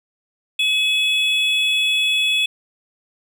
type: tone pair together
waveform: triangle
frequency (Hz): 2561 / 3412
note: D#7 / G#7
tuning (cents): +49 / +46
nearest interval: perfect fourth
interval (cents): 497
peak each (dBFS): -17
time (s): 0.59-2.46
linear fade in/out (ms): 5
effects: none